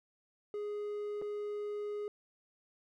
triangle tone with dropouts, 415.3 Hz, G#4, in tune, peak -34 dBFS, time 0.54-2.08 s, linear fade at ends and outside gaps 1 ms, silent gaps 1.216-1.221 s, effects none

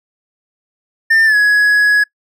triangle tone with pitch glide, 1797 to 1676.7 Hz, A6 to G#6, +36 to +16 cents, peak -6 dBFS, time 1.1-2.04 s, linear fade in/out 10 ms, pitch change -120 cents, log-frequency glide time 1.25-1.36 s, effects noise-tail reverb RT60 0.1 s tail -24 dB re dry

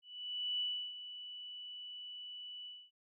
sine tone with ADSR envelope, 2964 Hz, F#7, 2 cents sharp, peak -33 dBFS, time 0.02-2.91 s, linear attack 580 ms, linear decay 330 ms, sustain -12 dB, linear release 250 ms, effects none

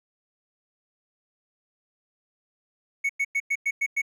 triangle tone bursts, 2217 Hz, C#7, in tune, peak -20 dBFS, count 7, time 3.04-4.018 s, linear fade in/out 10 ms, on 54 ms, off 100 ms, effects none

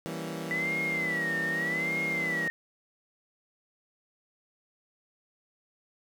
20% pulse chord, E diminished seventh, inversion none, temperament equal, 164.81 / 196 / 233.1 / 277.2 Hz, E3 / G3 / Bb3 / Db4, 0 / 0 / 0 / 0 cents, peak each -32 / -36 / -37 / -38 dBFS, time 0.06-2.48 s, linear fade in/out 0 ms
sine tone with vibrato, 1975.5 Hz, B6, in tune, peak -28 dBFS, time 0.51-2.5 s, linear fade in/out 0 ms, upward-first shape sine, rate 0.83 Hz, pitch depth 140 cents each way
effects none

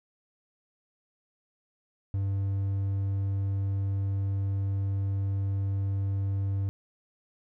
triangle tone, 98.1 Hz, G2, 2 cents sharp, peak -24 dBFS, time 2.14-6.69 s, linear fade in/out 0 ms, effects none

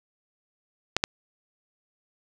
clicks, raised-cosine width 0.2 ms, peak -4 dBFS, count 2, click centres 0.966 / 1.039 s, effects none

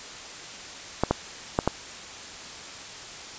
clicks, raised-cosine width 1 ms, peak -6 dBFS, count 4, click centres 1.036 / 1.11 / 1.589 / 1.676 s, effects white hiss -40 dBFS RMS until 3.38 s + resampled to 16000 Hz

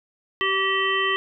harmonic tone with a mistuned harmonic, 386.2 Hz, G4, 26 cents flat, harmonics 1 / 3 / 5 / 7 / 8, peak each -27 / -25 / -24 / -30 / -27 dBFS, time 0.41-1.16 s, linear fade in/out 0 ms, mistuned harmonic 7, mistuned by -20 cents, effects none

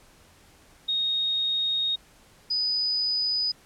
sine tone pair in turn, 3729 / 4978 Hz, A#7 / D#8, 0 / 0 cents, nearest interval perfect fourth, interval 500 cents, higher second, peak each -23 dBFS, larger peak neither, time 0.88-1.96 / 2.5-3.52 s, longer first, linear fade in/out 10 ms, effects pink hiss -56 dBFS RMS until 3.65 s + low-pass 12000 Hz 12 dB/octave

